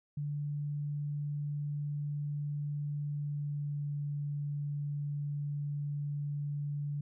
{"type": "tone with pitch glide", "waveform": "sine", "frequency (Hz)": [146.1, 145.01], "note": ["D3", "D3"], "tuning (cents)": [-9, -22], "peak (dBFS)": -33, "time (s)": [0.17, 7.01], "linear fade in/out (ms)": 5, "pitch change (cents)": -13, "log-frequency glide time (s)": [3.07, 3.93], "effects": []}